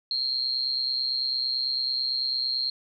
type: tone with amplitude modulation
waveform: sine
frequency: 4224 Hz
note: C8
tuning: 16 cents sharp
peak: -21 dBFS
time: 0.11-2.7 s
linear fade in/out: 2 ms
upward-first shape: sine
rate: 129 Hz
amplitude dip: 80%
effects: none